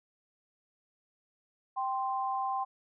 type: tone pair together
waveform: sine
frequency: 782.9 / 1045 Hz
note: G5 / C6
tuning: -2 / -2 cents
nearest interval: perfect fourth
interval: 500 cents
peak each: -32 / -33 dBFS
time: 1.76-2.65 s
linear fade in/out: 20 ms
effects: none